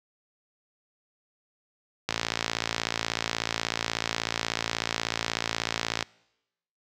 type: click train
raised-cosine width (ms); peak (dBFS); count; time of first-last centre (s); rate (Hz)
0.2; -8; 223; 2.09-6.026; 56.4
effects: noise-tail reverb RT60 0.9 s tail -25 dB re dry + high-pass 80 Hz 12 dB/octave